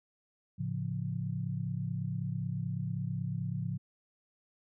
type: chord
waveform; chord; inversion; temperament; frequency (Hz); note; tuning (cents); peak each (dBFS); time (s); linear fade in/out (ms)
sine; A augmented; none; equal with one note detuned; 109.37 / 138.59 / 174.61; A2 / C#3 / E#3; -10 / 0 / 0; -37 / -36 / -37; 0.58-3.78; 20
effects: none